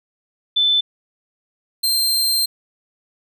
sine / sawtooth tone pair in turn, 3520 / 4159 Hz, A7 / C8, 0 / -11 cents, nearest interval minor third, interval 289 cents, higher second, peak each -13 dBFS, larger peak neither, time 0.56-0.81 / 1.83-2.46 s, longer second, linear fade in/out 10 ms, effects none

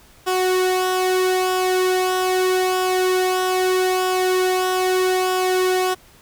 sawtooth tone with flanger, 370 Hz, F#4, in tune, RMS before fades -19 dBFS, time 0.26-5.95 s, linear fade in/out 20 ms, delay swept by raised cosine 0.47 to 2.27 ms, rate 0.79 Hz, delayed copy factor -0.55, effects pink hiss -50 dBFS RMS until 6.21 s

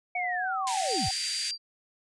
sine tone with pitch glide, 722 to 764.9 Hz, F#5 to G5, -43 to -43 cents, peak -30 dBFS, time 0.15-1.11 s, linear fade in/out 5 ms, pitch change +100 cents, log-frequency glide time 0.37-0.53 s
sine linear sweep, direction down, 2277 to 58.27 Hz, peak -30 dBFS, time 0.15-1.09 s, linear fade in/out 5 ms
white band-pass noise, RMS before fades -35 dBFS, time 0.67-1.51 s, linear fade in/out 0 ms, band 1700 to 9600 Hz, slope 48 dB/octave
sine tone, 4722 Hz, D8, 9 cents sharp, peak -31 dBFS, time 0.86-1.58 s, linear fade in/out 50 ms
effects resampled to 24000 Hz

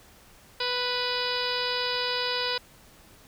harmonic tone, 493.9 Hz, B4, in tune, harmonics 1 / 2 / 3 / 4 / 5 / 6 / 7 / 8 / 9 / 10, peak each -33 / -34 / -35 / -39 / -37 / -36 / -38 / -33 / -38 / -34 dBFS, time 0.6-2.58 s, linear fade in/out 5 ms, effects pink hiss -54 dBFS RMS until 3.27 s

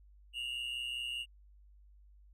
triangle tone pair together, 2759 / 2884 Hz, F7 / F#7, -22 / -45 cents, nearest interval minor second, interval 77 cents, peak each -39 / -37 dBFS, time 0.33-1.26 s, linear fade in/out 50 ms, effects added 50 Hz sine -57 dBFS peak until 2.33 s

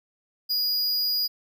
square tone, 4893 Hz, D#8, 30 cents flat, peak -23 dBFS, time 0.49-1.28 s, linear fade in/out 20 ms, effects none

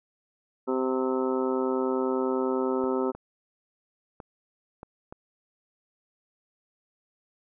harmonic tone, 130 Hz, C3, 11 cents flat, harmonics 2 / 3 / 4 / 5 / 6 / 7 / 8 / 9 / 10, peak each -29 / -27 / -32 / -42 / -43 / -36 / -42 / -47 / -37 dBFS, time 0.67-3.12 s, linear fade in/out 20 ms
clicks, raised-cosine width 1 ms, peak -26 dBFS, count 5, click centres 2.84 / 3.15 / 4.202 / 4.831 / 5.125 s
effects none

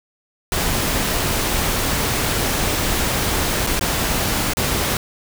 pink noise with dropouts, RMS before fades -20 dBFS, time 0.52-4.97 s, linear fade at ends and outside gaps 1 ms, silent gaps 3.666-3.671 / 3.794-3.81 / 4.535-4.57 s, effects none

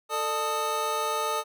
square tone cluster, 444.8 / 600 / 878 / 1247 Hz, A4 / D5 / A5 / D#6, +19 / +37 / -4 / +3 cents, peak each -34 / -35 / -33 / -30 dBFS, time 0.09-1.44 s, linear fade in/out 50 ms, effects none

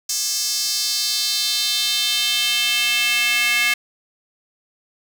square tone with high-pass filter sweep, 239.9 Hz, A#3, 50 cents sharp, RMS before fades -20 dBFS, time 0.09-3.74 s, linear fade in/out 5 ms, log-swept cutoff 5900 to 2200 Hz, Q 2.9, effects none

